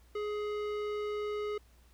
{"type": "tone with tanh clipping", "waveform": "sine", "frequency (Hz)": 418.6, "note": "G#4", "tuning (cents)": 14, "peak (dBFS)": -35, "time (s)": [0.15, 1.58], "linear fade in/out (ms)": 5, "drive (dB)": 16, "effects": ["added 60 Hz sine -59 dBFS peak until 1.93 s", "pink hiss -67 dBFS RMS until 1.93 s"]}